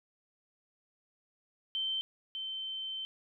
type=tone pair in turn; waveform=sine; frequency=3105 / 3093 Hz; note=G7 / G7; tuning=-17 / -24 cents; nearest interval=unison; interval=7 cents; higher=first; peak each=-31 / -36 dBFS; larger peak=first; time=1.75-2.01 / 2.35-3.05 s; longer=second; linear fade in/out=0 ms; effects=none